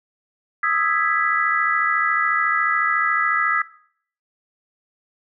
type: chord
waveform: sine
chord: E major seventh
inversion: third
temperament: equal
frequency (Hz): 1244.5 / 1318.5 / 1661.2 / 1975.5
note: D#6 / E6 / G#6 / B6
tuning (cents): 0 / 0 / 0 / 0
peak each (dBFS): -23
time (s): 0.63-3.62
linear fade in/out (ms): 5
effects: noise-tail reverb RT60 0.6 s tail -19 dB re dry

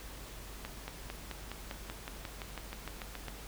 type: accelerating click train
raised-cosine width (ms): 0.3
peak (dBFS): -24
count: 16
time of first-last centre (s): 0.65-3.283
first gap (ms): 230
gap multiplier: 0.96
effects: added 49 Hz sine -48 dBFS peak until 3.47 s + pink hiss -49 dBFS RMS until 3.47 s

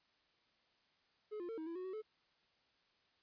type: tone with pitch steps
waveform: triangle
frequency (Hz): 425.1 / 350.3 / 452 / 317.5 / 334.6 / 367.3 / 375.7 / 433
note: G#4 / F4 / A4 / D#4 / E4 / F#4 / F#4 / A4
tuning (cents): +40 / +5 / +47 / +35 / +26 / -13 / +26 / -28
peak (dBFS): -40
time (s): 1.31-2.022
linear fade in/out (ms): 20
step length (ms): 89
effects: white hiss -75 dBFS RMS until 3.22 s + resampled to 11025 Hz

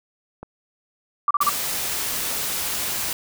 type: click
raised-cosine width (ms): 1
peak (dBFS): -21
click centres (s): 0.43
type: tone bursts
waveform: sine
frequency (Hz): 1168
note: D6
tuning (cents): -10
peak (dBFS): -15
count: 4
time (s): 1.28-1.493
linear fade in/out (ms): 2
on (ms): 27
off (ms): 35
type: noise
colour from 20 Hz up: white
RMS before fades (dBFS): -26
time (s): 1.41-3.13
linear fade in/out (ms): 2
effects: none

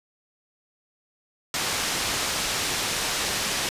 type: low-pass noise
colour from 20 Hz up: white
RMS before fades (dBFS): -27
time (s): 1.54-3.69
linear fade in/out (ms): 2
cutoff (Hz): 6400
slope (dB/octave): 12
effects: resampled to 32000 Hz

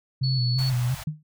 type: tone with vibrato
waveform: sine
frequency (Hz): 126.9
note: B2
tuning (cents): +47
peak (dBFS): -21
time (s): 0.21-0.95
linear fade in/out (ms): 10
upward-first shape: square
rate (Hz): 2.9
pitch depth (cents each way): 57
type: tone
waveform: sine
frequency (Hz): 4416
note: C#8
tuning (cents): -7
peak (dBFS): -28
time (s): 0.23-0.7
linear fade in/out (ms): 10
type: band-stop noise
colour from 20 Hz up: pink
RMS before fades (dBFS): -38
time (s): 0.58-1.04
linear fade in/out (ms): 10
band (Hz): 150 to 600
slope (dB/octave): 48
type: tone with exponential decay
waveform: sine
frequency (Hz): 153.1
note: D#3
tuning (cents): -28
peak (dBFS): -21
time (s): 1.07-1.23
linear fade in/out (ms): 5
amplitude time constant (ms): 34
effects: none

